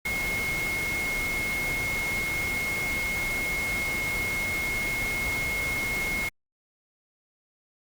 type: tone in noise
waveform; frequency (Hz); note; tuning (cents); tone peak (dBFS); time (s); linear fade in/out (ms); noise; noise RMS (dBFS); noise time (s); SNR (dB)
sine; 2161; C#7; -45; -27; 0.05-6.29; 5; pink; -34; 0.05-6.29; +4
effects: Opus 48 kbps